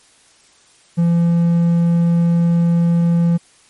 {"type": "tone", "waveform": "triangle", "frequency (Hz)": 170, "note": "F3", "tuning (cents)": -46, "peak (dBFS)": -9, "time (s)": [0.97, 3.38], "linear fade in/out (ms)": 20, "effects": ["white hiss -51 dBFS RMS until 3.69 s", "MP3 48 kbps"]}